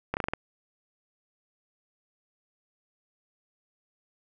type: slowing click train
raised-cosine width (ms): 0.5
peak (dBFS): -13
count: 6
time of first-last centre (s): 0.14-0.336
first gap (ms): 29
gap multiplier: 1.15
effects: none